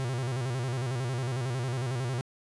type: tone with vibrato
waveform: 45% pulse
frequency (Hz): 125.8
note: B2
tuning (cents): +32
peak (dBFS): -29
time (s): 0-2.21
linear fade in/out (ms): 0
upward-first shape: square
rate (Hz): 11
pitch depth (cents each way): 100
effects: resampled to 24000 Hz